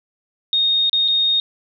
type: tone with dropouts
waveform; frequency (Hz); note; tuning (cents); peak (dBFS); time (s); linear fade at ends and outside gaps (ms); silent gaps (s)
sine; 3707; A#7; -10; -14; 0.53-1.4; 1; 0.896-0.93 / 1.079-1.083
effects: none